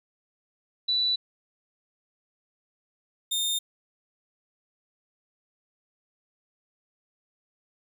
sine / sawtooth tone pair in turn, 3963 / 3639 Hz, B7 / A#7, +5 / -42 cents, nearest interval minor second, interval 147 cents, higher first, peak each -22 dBFS, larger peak neither, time 0.88-1.16 / 3.31-3.59 s, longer neither, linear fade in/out 10 ms, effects none

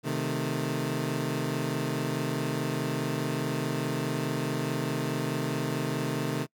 20% pulse chord, A diminished, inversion first, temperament equal, 130.81 / 155.56 / 220 Hz, C3 / Eb3 / A3, 0 / 0 / 0 cents, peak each -27 / -27 / -30 dBFS, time 0.03-6.47 s, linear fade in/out 50 ms, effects noise-tail reverb RT60 0.1 s tail -26 dB re dry

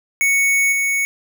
square tone with level steps, 2220 Hz, C#7, 2 cents sharp, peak -14 / -17 dBFS, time 0.21-1.05 s, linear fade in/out 0 ms, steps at 0.72 s, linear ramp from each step 5 ms, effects none

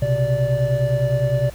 triangle tone cluster, 123.4 / 133.2 / 582 Hz, B2 / C3 / D5, -1 / +31 / -16 cents, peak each -19 dBFS, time 0.02-1.5 s, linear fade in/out 5 ms, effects added 60 Hz sine -36 dBFS peak until 1.54 s + pink hiss -44 dBFS RMS until 1.54 s

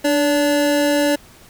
square tone pair together, 293.7 / 574 Hz, D4 / D5, 0 / -40 cents, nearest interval octave, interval 1160 cents, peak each -18 / -18 dBFS, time 0.04-1.16 s, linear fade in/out 10 ms, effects pink hiss -46 dBFS RMS until 1.49 s

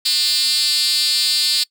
5% pulse tone with high-pass filter, 300.2 Hz, D4, 38 cents sharp, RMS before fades -17 dBFS, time 0.05-1.64 s, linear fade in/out 10 ms, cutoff 4600 Hz, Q 6.1, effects noise-tail reverb RT60 0.1 s tail -24 dB re dry

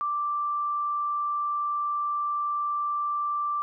sine tone, 1174.7 Hz, D6, in tune, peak -25 dBFS, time 0.01-3.62 s, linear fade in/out 0 ms, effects none

